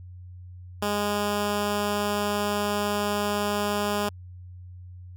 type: tone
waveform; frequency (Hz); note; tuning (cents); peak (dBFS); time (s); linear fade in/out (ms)
10% pulse; 205.9; G#3; -15; -16; 0.82-4.09; 5
effects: added 90 Hz sine -40 dBFS peak until 5.16 s